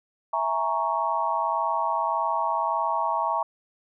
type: chord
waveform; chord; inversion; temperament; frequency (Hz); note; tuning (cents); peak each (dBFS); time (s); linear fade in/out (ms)
sine; A# half-diminished seventh; second; equal; 659.3 / 830.6 / 932.3 / 1108.7; E5 / G#5 / A#5 / C#6; 0 / 0 / 0 / 0; -30 / -30 / -26 / -28; 0.33-3.43; 5
effects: none